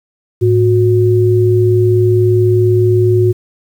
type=tone pair together; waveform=sine; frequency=108.1 / 363.6 Hz; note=A2 / F#4; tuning=-30 / -30 cents; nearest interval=octave + major sixth; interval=2100 cents; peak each=-10 dBFS; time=0.41-3.33 s; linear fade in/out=20 ms; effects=7-bit